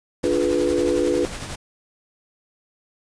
pink noise with tremolo, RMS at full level -31 dBFS, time 0.23-1.56 s, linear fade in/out 10 ms, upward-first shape sine, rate 11 Hz, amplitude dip 40%
sine chord, D diminished seventh, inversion none, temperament equal with one note detuned, 293.7 / 349.2 / 424.8 / 493.9 Hz, D4 / F4 / Ab4 / Cb5, 0 / 0 / +39 / 0 cents, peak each -24 / -22 / -25 / -22 dBFS, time 0.24-1.25 s, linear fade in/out 0 ms
effects resampled to 22050 Hz

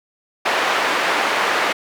white band-pass noise, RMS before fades -19 dBFS, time 0.45-1.73 s, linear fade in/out 10 ms, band 440 to 1800 Hz, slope 12 dB/octave, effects none

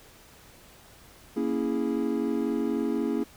triangle chord, A# half-diminished seventh, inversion none, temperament equal, 233.1 / 277.2 / 329.6 / 415.3 Hz, A#3 / C#4 / E4 / G#4, 0 / 0 / 0 / 0 cents, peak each -28 / -28 / -29 / -30 dBFS, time 1.36-3.24 s, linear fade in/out 10 ms, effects pink hiss -53 dBFS RMS until 3.36 s

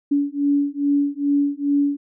sine beating tone pair, 283.9 / 286.3 Hz, C#4 / D4, +41 / -44 cents, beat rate 2.4 Hz, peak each -20 dBFS, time 0.11-1.97 s, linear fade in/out 10 ms, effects none

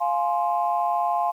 sine chord, F minor, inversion none, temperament just, 698.5 / 838.1 / 1047.7 Hz, F5 / Ab5 / C6, 0 / +16 / +2 cents, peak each -23 / -25 / -26 dBFS, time 0-1.32 s, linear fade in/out 20 ms, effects tanh soft clip ceiling -11 dBFS + 9-bit

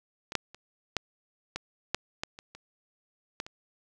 clicks, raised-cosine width 0.2 ms, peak -20 / -8 / -29 / -10 / -16 / -9 / -14 / -27 / -29 / -16 / -26 dBFS, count 11, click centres 0.321 / 0.353 / 0.546 / 0.967 / 1.56 / 1.946 / 2.235 / 2.389 / 2.55 / 3.401 / 3.465 s, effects none

